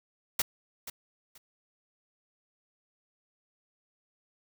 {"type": "noise with echo", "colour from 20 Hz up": "white", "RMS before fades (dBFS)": -27, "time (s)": [0.39, 0.42], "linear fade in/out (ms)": 5, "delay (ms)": 480, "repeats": 2, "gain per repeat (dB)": -13, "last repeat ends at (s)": 1.38, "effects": []}